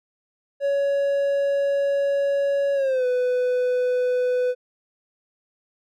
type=tone with pitch glide; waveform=triangle; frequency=560 to 498.9 Hz; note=C#5 to B4; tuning=+18 to +17 cents; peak=-17 dBFS; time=0.6-4.55 s; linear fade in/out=50 ms; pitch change=-201 cents; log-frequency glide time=2.74-3.06 s; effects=none